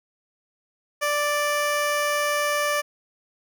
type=tone; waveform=15% pulse; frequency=587.3 Hz; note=D5; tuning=in tune; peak=-15 dBFS; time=1.01-2.82 s; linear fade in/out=20 ms; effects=none